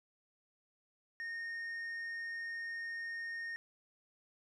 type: tone with tanh clipping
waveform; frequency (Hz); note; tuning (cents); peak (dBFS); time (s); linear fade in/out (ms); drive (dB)
sine; 1843; A#6; -20; -40; 1.2-3.56; 0; 4
effects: none